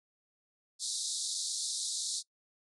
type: band-pass noise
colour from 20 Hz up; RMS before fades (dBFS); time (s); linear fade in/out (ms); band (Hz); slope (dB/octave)
pink; -36; 0.79-2.23; 50; 3700 to 10000; 96
effects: noise-tail reverb RT60 0.1 s tail -22 dB re dry